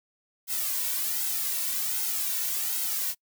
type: noise with flanger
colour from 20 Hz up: blue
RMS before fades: -29 dBFS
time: 0.47-3.15 s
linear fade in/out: 50 ms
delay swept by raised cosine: 1.7 to 2.46 ms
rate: 1.3 Hz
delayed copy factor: -1
effects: noise-tail reverb RT60 0.1 s tail -25 dB re dry